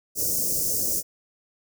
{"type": "band-stop noise", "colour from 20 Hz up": "white", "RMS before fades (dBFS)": -25, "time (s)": [0.15, 1.03], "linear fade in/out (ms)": 50, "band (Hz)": [580, 5300], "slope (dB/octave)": 48, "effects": []}